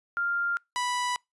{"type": "tone pair in turn", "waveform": ["sine", "sawtooth"], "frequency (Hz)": [1396.9, 985.9], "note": ["F6", "B5"], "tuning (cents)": [0, -3], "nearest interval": "tritone", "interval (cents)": 603, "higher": "first", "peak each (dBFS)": [-25, -23], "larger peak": "second", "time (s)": [[0.17, 0.57], [0.76, 1.16]], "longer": "neither", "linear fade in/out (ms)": 0, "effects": ["noise-tail reverb RT60 0.2 s tail -26 dB re dry", "resampled to 24000 Hz"]}